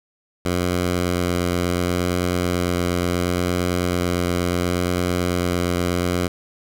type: tone with vibrato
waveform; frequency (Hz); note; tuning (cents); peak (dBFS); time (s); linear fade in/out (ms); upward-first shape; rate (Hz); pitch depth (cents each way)
10% pulse; 88.7; F2; +27; -11; 0.45-6.28; 5; sine; 0.71; 10
effects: none